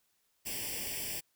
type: noise with comb filter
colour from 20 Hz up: white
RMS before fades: -38 dBFS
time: 0.45-1.21 s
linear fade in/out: 20 ms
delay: 0.38 ms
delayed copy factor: +1
effects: white hiss -75 dBFS RMS until 1.35 s